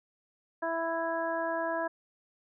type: harmonic tone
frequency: 330.3 Hz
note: E4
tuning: 4 cents sharp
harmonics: 1 / 2 / 3 / 4 / 5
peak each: -38 / -32 / -35 / -43 / -37 dBFS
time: 0.62-1.88 s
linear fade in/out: 10 ms
effects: none